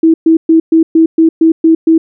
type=tone bursts; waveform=sine; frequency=324.5 Hz; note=E4; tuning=27 cents flat; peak=-3 dBFS; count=9; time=0.03-1.98 s; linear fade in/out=5 ms; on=110 ms; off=120 ms; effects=none